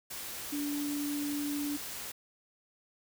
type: tone in noise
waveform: sine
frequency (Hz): 290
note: D4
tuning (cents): -22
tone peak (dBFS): -32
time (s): 0.52-1.77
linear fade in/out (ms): 10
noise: white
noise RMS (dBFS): -41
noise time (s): 0.1-2.12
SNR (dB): +6
effects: none